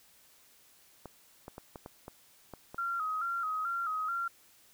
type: clicks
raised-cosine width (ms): 1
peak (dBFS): -29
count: 8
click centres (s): 1.057 / 1.481 / 1.581 / 1.758 / 1.861 / 2.081 / 2.537 / 2.745
type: tone with vibrato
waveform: sine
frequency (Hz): 1318.5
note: E6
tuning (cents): 0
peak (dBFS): -31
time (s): 2.78-4.28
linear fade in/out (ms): 5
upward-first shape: square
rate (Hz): 2.3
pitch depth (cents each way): 75
effects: white hiss -62 dBFS RMS until 4.73 s